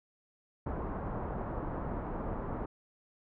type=low-pass noise; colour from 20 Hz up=pink; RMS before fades=-37 dBFS; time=0.66-2.66 s; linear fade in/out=5 ms; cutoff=1200 Hz; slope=24 dB/octave; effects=none